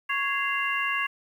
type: harmonic tone with a mistuned harmonic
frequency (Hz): 554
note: C#5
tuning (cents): -1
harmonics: 2 / 3 / 4 / 5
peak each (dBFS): -30 / -30 / -30 / -30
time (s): 0.09-1.07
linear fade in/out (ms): 10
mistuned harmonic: 4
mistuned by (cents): -110
effects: 9-bit